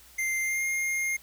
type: tone with pitch glide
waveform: square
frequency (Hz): 2093 to 2127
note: C7 to C7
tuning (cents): 0 to +28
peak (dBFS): -27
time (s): 0.18-1.17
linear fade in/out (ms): 10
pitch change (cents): +28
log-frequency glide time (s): 0.41-0.65
effects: added 60 Hz sine -60 dBFS peak until 1.22 s + white hiss -54 dBFS RMS until 1.22 s